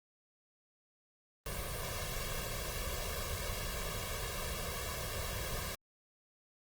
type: noise with comb filter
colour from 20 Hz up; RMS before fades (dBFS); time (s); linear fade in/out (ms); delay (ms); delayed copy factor
pink; -39; 1.46-5.75; 2; 1.8; +0.95
effects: Opus 32 kbps